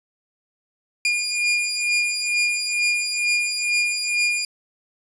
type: beating tone pair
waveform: sawtooth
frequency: 2421 / 2423.2 Hz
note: D#7 / D#7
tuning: -48 / -46 cents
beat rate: 2.2 Hz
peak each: -21 / -18 dBFS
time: 1.05-4.45 s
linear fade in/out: 2 ms
effects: resampled to 22050 Hz + 9-bit